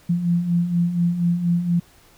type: beating tone pair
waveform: sine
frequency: 169.7 / 173.9 Hz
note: F3 / F3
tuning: -49 / -7 cents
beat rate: 4.2 Hz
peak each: -25 / -18 dBFS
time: 0.09-1.8 s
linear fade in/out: 10 ms
effects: pink hiss -53 dBFS RMS until 2.17 s